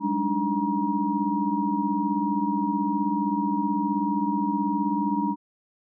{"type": "tone cluster", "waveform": "sine", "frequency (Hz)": [191.1, 206.7, 289.6, 308.5, 951], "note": ["G3", "G#3", "D4", "D#4", "A#5"], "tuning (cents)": [-44, -8, -24, -15, 34], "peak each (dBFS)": [-33, -28, -27, -32, -27], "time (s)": [0, 5.36], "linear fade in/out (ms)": 50, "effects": []}